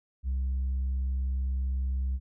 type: tone with tanh clipping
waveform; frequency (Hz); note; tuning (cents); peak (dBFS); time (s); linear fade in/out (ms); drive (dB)
sine; 65.41; C2; 0; -27; 0.23-2.2; 50; 1
effects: none